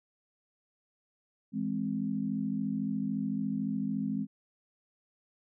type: chord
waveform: sine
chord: E augmented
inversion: none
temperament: equal with one note detuned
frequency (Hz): 163.96 / 207.7 / 261.6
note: E3 / G#3 / B#3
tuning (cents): -9 / 0 / 0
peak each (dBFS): -38 / -32 / -34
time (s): 1.52-4.27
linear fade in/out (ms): 50
effects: none